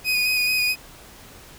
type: tone with vibrato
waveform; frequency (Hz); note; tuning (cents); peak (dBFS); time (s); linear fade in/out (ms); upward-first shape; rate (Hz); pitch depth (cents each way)
30% pulse; 2489; D#7; 0; -16; 0.04-0.76; 50; square; 4.6; 14
effects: pink hiss -45 dBFS RMS until 1.58 s